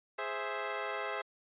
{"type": "chord", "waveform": "15% pulse", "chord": "Ab augmented", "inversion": "none", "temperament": "equal", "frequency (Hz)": [415.3, 523.3, 659.3], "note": ["Ab4", "C5", "E5"], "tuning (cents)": [0, 0, 0], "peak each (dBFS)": -33, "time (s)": [0.18, 1.22], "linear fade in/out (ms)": 10, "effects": ["resampled to 8000 Hz"]}